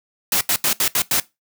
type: noise bursts at uneven times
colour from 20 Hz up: white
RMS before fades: -18 dBFS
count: 6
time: 0.32-0.41 / 0.49-0.56 / 0.64-0.73 / 0.8-0.88 / 0.95-1.02 / 1.11-1.2 s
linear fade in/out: 2 ms
effects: noise-tail reverb RT60 0.2 s tail -19 dB re dry + high-pass 100 Hz 12 dB/octave